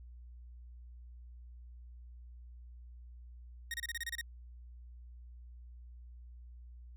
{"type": "tone bursts", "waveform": "sawtooth", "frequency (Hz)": 1864.7, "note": "A#6", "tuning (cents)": 0, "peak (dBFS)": -33, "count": 9, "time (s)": [3.71, 4.212], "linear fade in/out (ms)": 2, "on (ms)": 30, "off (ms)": 29, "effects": ["added 60 Hz sine -49 dBFS peak until 6.96 s"]}